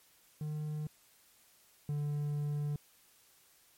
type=tone pair in turn; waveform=triangle; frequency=151.7 / 146.7 Hz; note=D#3 / D3; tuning=-44 / -2 cents; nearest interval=minor second; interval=58 cents; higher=first; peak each=-33 / -30 dBFS; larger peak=second; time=0.41-0.87 / 1.89-2.76 s; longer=second; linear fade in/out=2 ms; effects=white hiss -65 dBFS RMS until 3.77 s + MP3 64 kbps